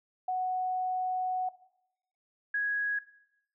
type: tone pair in turn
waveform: sine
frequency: 740 / 1661.2 Hz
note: F#5 / G#6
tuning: 0 / 0 cents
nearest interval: octave + major second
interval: 1400 cents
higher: second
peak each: -28 / -27 dBFS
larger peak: second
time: 0.28-1.49 / 2.54-2.99 s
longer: first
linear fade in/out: 5 ms
effects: noise-tail reverb RT60 0.8 s tail -17 dB re dry